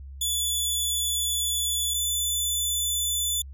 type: tone pair in turn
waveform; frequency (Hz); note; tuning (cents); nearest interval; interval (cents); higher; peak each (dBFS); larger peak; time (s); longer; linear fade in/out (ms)
15% pulse; 3452 / 3492; A7 / A7; -34 / -14; unison; 20; second; -17; neither; 0.21-1.94 / 1.94-3.42; first; 5
effects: added 68 Hz sine -38 dBFS peak until 3.53 s